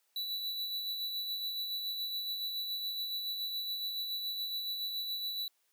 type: tone with tremolo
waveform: square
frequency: 3951 Hz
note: B7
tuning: in tune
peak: -34 dBFS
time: 0.16-5.48 s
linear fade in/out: 2 ms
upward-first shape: sine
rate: 7.1 Hz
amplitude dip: 35%
effects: white hiss -75 dBFS RMS until 5.72 s + high-pass 400 Hz 12 dB/octave